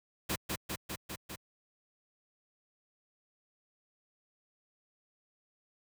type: noise with echo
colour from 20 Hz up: pink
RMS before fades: -33 dBFS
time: 0.29-0.36 s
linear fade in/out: 10 ms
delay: 200 ms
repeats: 5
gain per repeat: -2 dB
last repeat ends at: 1.36 s
effects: high-pass 60 Hz 12 dB/octave